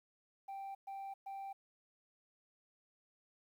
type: tone bursts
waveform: sine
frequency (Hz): 784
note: G5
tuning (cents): 0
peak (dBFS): -40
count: 3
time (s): 0.48-1.53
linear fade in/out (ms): 10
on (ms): 270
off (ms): 120
effects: tanh soft clip ceiling -42 dBFS + 12-bit